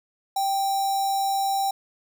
square tone with notch filter, 784 Hz, G5, in tune, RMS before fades -24 dBFS, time 0.36-1.71 s, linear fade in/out 5 ms, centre 2300 Hz, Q 1.5, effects none

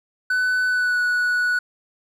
triangle tone with pitch glide, 1500 to 1471.7 Hz, F#6 to F#6, +23 to -10 cents, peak -16 dBFS, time 0.3-1.59 s, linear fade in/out 5 ms, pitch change -33 cents, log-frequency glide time 0.68-1 s, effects none

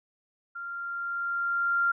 sine tone with level ramp, 1389 Hz, F6, 10 cents flat, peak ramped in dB -35 to -21 dBFS, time 0.55-1.92 s, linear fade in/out 10 ms, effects none

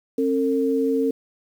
sine tone pair together, 269.4 / 453.1 Hz, C#4 / A#4, -49 / -49 cents, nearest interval major sixth, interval 900 cents, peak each -21 dBFS, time 0.18-1.11 s, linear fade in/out 5 ms, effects 8-bit

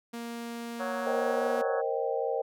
sawtooth tone with pitch glide, 234.2 to 239.8 Hz, A#3 to A#3, +8 to +49 cents, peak -32 dBFS, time 0.13-1.62 s, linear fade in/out 10 ms, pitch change +41 cents, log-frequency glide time 0.94-1.44 s
harmonic tone, 185 Hz, F#3, in tune, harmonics 3 / 4 / 5 / 6 / 7 / 8 / 9, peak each -34 / -39 / -45 / -40 / -42 / -45 / -41 dBFS, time 0.79-1.82 s, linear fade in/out 20 ms
sine chord, C minor seventh, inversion third, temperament equal with one note detuned, 466.2 / 529.9 / 622.3 / 784 Hz, Bb4 / C5 / Eb5 / G5, 0 / +22 / 0 / 0 cents, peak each -31 / -32 / -35 / -35 dBFS, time 1.06-2.42 s, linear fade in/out 10 ms
effects none

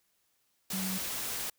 sine tone in noise, 189.3 Hz, F#3, 40 cents sharp, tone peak -34 dBFS, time 0.73-0.98 s, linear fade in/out 5 ms, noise white, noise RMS -36 dBFS, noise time 0.7-1.5 s, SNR -1 dB, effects white hiss -74 dBFS RMS until 1.58 s

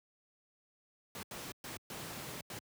pink noise bursts at uneven times, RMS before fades -44 dBFS, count 5, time 1.15-1.23 / 1.31-1.52 / 1.64-1.77 / 1.9-2.41 / 2.5-2.59 s, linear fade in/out 2 ms, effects high-pass 100 Hz 12 dB/octave

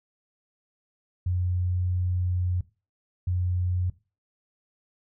sine tone bursts at uneven times, 90.1 Hz, F#2, 45 cents flat, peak -23 dBFS, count 2, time 1.26-2.61 / 3.27-3.9 s, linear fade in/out 5 ms, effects noise-tail reverb RT60 0.3 s tail -18 dB re dry

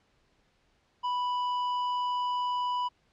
sine tone with tanh clipping, 987.8 Hz, B5, in tune, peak -29 dBFS, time 1.03-2.89 s, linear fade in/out 20 ms, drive 9 dB, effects pink hiss -69 dBFS RMS until 3.12 s + low-pass 5000 Hz 12 dB/octave

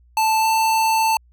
square tone with pitch glide, 880 to 887.7 Hz, A5 to A5, 0 to +15 cents, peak -16 dBFS, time 0.17-1.17 s, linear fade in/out 2 ms, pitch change +15 cents, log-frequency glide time 0.4-0.46 s, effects added 60 Hz sine -50 dBFS peak until 1.32 s

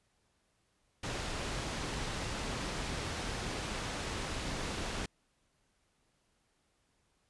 pink low-pass noise, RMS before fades -38 dBFS, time 1.03-5.06 s, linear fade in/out 5 ms, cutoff 6800 Hz, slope 12 dB/octave, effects pink hiss -75 dBFS RMS until 7.29 s + resampled to 24000 Hz

